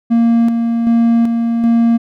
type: tone with tremolo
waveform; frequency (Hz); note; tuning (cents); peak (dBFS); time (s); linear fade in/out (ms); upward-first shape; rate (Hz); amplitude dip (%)
triangle; 232; A#3; -8; -6; 0.1-1.98; 20; square; 1.3; 40
effects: none